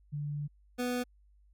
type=tone pair in turn; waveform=sine / 25% pulse; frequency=146.4 / 247 Hz; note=D3 / B3; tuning=-5 / 0 cents; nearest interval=major sixth; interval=905 cents; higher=second; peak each=-33 / -27 dBFS; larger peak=second; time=0.12-0.48 / 0.78-1.04 s; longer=first; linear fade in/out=20 ms; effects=added 50 Hz sine -60 dBFS peak until 1.53 s